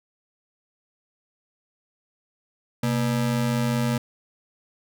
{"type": "ring-modulated tone", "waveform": "square", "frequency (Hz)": 181.2, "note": "F#3", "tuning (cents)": -36, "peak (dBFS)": -19, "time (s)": [2.83, 3.98], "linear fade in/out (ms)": 5, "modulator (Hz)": 52.5, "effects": []}